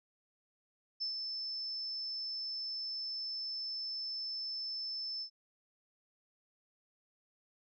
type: tone with ADSR envelope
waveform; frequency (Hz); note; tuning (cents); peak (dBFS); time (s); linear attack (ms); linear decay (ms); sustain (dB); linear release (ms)
sine; 5274; E8; 0; -33; 1-5.3; 20; 110; -4; 84
effects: none

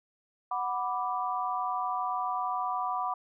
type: chord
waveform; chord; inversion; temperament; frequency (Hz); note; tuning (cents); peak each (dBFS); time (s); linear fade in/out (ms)
sine; B minor; second; equal; 740 / 987.8 / 1174.7; F#5 / B5 / D6; 0 / 0 / 0; -33; 0.51-3.14; 5
effects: none

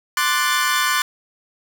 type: chord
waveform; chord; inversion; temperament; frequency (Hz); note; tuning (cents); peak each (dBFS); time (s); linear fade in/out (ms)
sawtooth; D dominant seventh; third; equal; 1046.5 / 1174.7 / 1480 / 1760; C6 / D6 / F#6 / A6; 0 / 0 / 0 / 0; -19; 0.17-1.02; 2
effects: none

